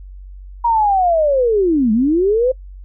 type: linear two-way sweep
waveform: sine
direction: down then up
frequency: 957 to 207.7 to 528 Hz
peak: -11 dBFS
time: 0.64-2.52 s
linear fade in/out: 10 ms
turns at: 1.92 s
effects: noise-tail reverb RT60 0.1 s tail -24 dB re dry + added 47 Hz sine -32 dBFS peak until 2.84 s